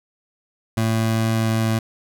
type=tone with pitch glide; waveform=25% pulse; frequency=112.5 to 111.79 Hz; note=A2 to A2; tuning=+39 to +28 cents; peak=-14 dBFS; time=0.77-1.79 s; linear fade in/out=5 ms; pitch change=-11 cents; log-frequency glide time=1.03-1.67 s; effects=none